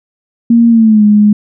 sine tone with pitch glide, 233.1 to 208.9 Hz, A#3 to G#3, 0 to +10 cents, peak -3 dBFS, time 0.5-1.33 s, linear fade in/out 5 ms, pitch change -190 cents, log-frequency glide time 0.69-1.04 s, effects none

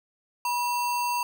sine tone with sample-and-hold, 969 Hz, B5, 33 cents flat, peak -24 dBFS, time 0.45-1.23 s, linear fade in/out 2 ms, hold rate 3675 Hz, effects none

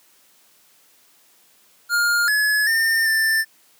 square tone with pitch steps, 1413 / 1701 / 1809 / 1778 Hz, F6 / G#6 / A6 / A6, +20 / +41 / +48 / +18 cents, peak -17 dBFS, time 1.89-3.45 s, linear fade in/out 50 ms, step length 390 ms, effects white hiss -56 dBFS RMS until 3.79 s + high-pass 150 Hz 12 dB/octave

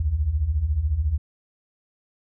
sine beating tone pair, 65 / 79 Hz, C2 / D#2, -11 / +27 cents, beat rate 14 Hz, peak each -26 / -21 dBFS, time 0-1.18 s, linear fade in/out 5 ms, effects none

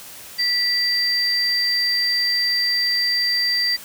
sine tone pair together, 1963 / 4703 Hz, B6 / D8, -11 / +2 cents, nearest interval octave + minor third, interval 1513 cents, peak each -24 / -18 dBFS, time 0.38-3.77 s, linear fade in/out 20 ms, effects white hiss -39 dBFS RMS until 3.84 s

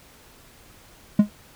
triangle tone with exponential decay, 207.7 Hz, G#3, in tune, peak -6 dBFS, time 1.19-1.3 s, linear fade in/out 5 ms, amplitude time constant 22 ms, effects pink hiss -51 dBFS RMS until 1.55 s

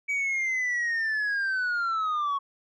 sine linear sweep, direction down, 2285 to 1100 Hz, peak -22 dBFS, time 0.08-2.39 s, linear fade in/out 20 ms, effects tanh soft clip ceiling -24 dBFS

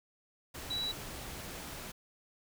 sine tone in noise, 3921 Hz, B7, 13 cents flat, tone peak -33 dBFS, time 0.7-0.92 s, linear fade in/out 10 ms, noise pink, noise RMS -44 dBFS, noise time 0.54-1.92 s, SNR +8 dB, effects none

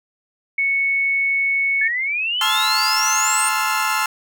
sine tone, 2212 Hz, C#7, 4 cents flat, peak -16 dBFS, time 0.58-1.88 s, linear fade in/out 5 ms
sine exponential sweep, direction up, 1718 to 8870 Hz, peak -19 dBFS, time 1.81-3.49 s, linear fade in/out 5 ms
30% pulse chord, F major seventh, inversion first, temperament equal with one note detuned, 865.4 / 1046.5 / 1318.5 / 1396.9 Hz, A5 / C6 / E6 / F6, -29 / 0 / 0 / 0 cents, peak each -21 dBFS, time 2.41-4.06 s, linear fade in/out 2 ms
effects none

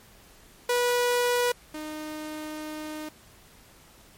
sawtooth tone pair in turn, 487.7 / 307.2 Hz, B4 / D#4, -22 / -22 cents, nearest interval minor sixth, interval 800 cents, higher first, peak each -18 / -30 dBFS, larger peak first, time 0.69-1.52 / 1.74-3.09 s, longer second, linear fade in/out 5 ms, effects pink hiss -54 dBFS RMS until 4.17 s + MP3 64 kbps

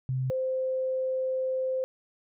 sine tone pair in turn, 130 / 520 Hz, C3 / C5, -11 / -11 cents, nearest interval 2 octaves, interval 2400 cents, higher second, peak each -26 dBFS, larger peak neither, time 0.09-0.3 / 0.3-1.84 s, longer second, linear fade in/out 0 ms, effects none

